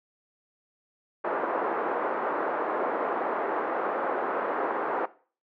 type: band-pass noise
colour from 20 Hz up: pink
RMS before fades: -29 dBFS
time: 1.24-5.06 s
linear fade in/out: 10 ms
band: 360 to 1400 Hz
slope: 24 dB/octave
effects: noise-tail reverb RT60 0.4 s tail -18 dB re dry